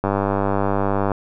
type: click train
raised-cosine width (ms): 1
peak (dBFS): -6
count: 108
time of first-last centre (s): 0.04-1.118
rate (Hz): 99.3
effects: none